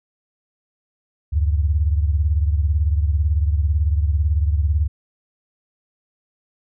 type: beating tone pair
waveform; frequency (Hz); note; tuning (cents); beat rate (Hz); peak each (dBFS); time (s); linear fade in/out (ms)
sine; 73 / 91; D2 / F#2; -10 / -28; 18; -16 / -22; 1.32-4.88; 20
effects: none